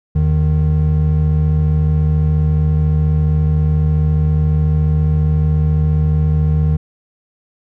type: tone pair together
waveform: triangle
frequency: 79.43 / 153.8 Hz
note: D#2 / D#3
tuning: +36 / -20 cents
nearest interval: major seventh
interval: 1144 cents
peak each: -12 dBFS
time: 0.15-6.77 s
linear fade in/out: 10 ms
effects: none